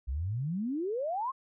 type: exponential sweep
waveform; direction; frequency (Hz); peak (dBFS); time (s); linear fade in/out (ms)
sine; up; 59.7 to 1108.7; -30; 0.07-1.32; 20
effects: none